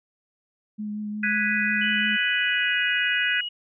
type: tone with vibrato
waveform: sine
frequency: 210.3 Hz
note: G#3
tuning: 22 cents sharp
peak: -28 dBFS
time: 0.78-2.17 s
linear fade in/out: 20 ms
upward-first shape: triangle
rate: 5.6 Hz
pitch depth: 19 cents each way
type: chord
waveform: sine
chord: G# minor seventh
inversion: third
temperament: equal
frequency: 1480 / 1661.2 / 1975.5 / 2489 Hz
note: F#6 / G#6 / B6 / D#7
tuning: 0 / 0 / 0 / 0 cents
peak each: -27 dBFS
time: 1.23-3.41 s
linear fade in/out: 5 ms
type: tone with pitch glide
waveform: sine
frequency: 2960 to 2899 Hz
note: F#7 to F#7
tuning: 0 to -36 cents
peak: -28 dBFS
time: 1.81-3.49 s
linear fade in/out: 10 ms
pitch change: -36 cents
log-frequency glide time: 2.28-2.76 s
effects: none